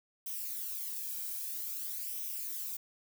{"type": "noise with flanger", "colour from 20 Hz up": "violet", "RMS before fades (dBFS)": -39, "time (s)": [0.26, 2.77], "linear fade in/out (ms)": 5, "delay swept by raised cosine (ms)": [0.34, 1.29], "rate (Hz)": 0.51, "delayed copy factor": 0.55, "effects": []}